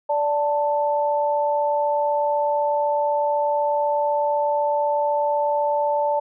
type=tone pair together; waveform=sine; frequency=583.4 / 884 Hz; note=D5 / A5; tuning=-12 / +8 cents; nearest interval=perfect fifth; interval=720 cents; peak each=-21 dBFS; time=0.09-6.2 s; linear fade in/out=10 ms; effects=none